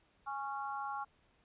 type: harmonic tone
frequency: 275.9 Hz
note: C#4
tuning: 8 cents flat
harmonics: 3 / 4 / 5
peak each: -40 / -42 / -44 dBFS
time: 0.26-1.05 s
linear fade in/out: 20 ms
effects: pink hiss -71 dBFS RMS until 1.44 s + resampled to 8000 Hz